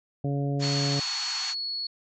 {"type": "harmonic tone", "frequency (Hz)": 141, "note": "C#3", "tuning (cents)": 30, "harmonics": [1, 2, 3, 4, 5], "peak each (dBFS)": [-26, -32, -36, -38, -40], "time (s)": [0.24, 1], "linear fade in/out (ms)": 5}
{"type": "band-pass noise", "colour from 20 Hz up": "white", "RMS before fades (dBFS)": -35, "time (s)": [0.59, 1.55], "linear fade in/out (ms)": 50, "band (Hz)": [730, 7200], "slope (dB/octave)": 96}
{"type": "tone", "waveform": "sine", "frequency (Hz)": 4374, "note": "C#8", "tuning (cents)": -24, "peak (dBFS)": -29, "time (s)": [0.62, 1.87], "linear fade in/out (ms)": 5}
{"effects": []}